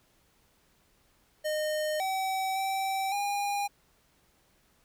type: tone with pitch steps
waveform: square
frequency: 613 / 764 / 773 / 811 Hz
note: D#5 / G5 / G5 / G#5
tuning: -26 / -45 / -24 / -41 cents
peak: -29 dBFS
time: 1.44-3.68 s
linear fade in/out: 20 ms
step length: 560 ms
effects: pink hiss -67 dBFS RMS until 4.84 s